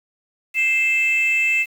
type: tone pair together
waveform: sine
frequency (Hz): 2101 / 2637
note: C7 / E7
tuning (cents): +7 / 0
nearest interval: major third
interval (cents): 393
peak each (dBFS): -20 / -15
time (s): 0.54-1.66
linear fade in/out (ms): 50
effects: tanh soft clip ceiling -12 dBFS + 7-bit